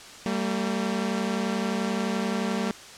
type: tone pair together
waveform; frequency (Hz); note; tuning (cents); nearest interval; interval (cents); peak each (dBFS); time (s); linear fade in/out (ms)
sawtooth; 195 / 226.5; G3 / A#3; -9 / -50; minor third; 259; -24; 0.26-2.71; 0
effects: white hiss -44 dBFS RMS until 2.97 s + low-pass 7000 Hz 12 dB/octave